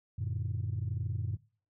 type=chord; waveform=sine; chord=Gb augmented; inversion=none; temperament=equal with one note detuned; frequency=92.5 / 114.08 / 146.83 Hz; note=Gb2 / Bb2 / D3; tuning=0 / -37 / 0 cents; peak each=-34 / -34 / -40 dBFS; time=0.18-1.37 s; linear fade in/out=10 ms; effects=noise-tail reverb RT60 0.4 s tail -21 dB re dry + tanh soft clip ceiling -26 dBFS